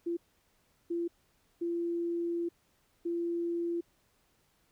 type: tone bursts at uneven times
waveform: sine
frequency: 341.4 Hz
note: F4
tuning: 39 cents flat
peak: -30 dBFS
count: 4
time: 0.06-0.17 / 0.9-1.08 / 1.61-2.49 / 3.05-3.81 s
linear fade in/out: 10 ms
effects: pink hiss -71 dBFS RMS until 4.71 s